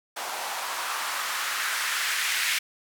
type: noise with band-pass filter sweep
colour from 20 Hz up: blue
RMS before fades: -29 dBFS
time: 0.16-2.59 s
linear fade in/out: 10 ms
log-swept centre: 750 to 2100 Hz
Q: 1.9
effects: none